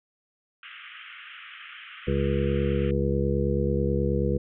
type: band-pass noise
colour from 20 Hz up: white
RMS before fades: -44 dBFS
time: 0.63-2.91 s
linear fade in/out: 2 ms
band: 1200 to 3200 Hz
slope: 96 dB/octave
type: harmonic tone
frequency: 69.3 Hz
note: C#2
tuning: in tune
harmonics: 1 / 2 / 3 / 5 / 6 / 7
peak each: -28 / -28 / -29 / -31 / -31 / -29 dBFS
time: 2.07-4.38 s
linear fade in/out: 10 ms
effects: none